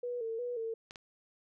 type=tone with vibrato; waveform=sine; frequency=469.3 Hz; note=A#4; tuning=12 cents sharp; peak=-34 dBFS; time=0.03-0.74 s; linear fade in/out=5 ms; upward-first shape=square; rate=2.8 Hz; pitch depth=66 cents each way
type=clicks; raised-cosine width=0.2 ms; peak=-29 dBFS; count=2; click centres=0.909 / 0.958 s
effects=none